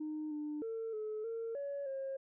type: tone with pitch steps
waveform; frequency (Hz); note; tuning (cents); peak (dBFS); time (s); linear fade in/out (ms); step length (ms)
sine; 307 / 299.5 / 451 / 429.9 / 456.3 / 564 / 539; D#4 / D4 / A4 / A4 / A#4 / C#5 / C#5; -23 / +34 / +43 / -40 / -37 / +30 / -49; -36; 0-2.17; 10; 310
effects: tanh soft clip ceiling -34 dBFS